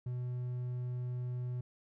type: tone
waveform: triangle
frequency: 124 Hz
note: B2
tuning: 7 cents sharp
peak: -33 dBFS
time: 0.06-1.61 s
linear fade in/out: 5 ms
effects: none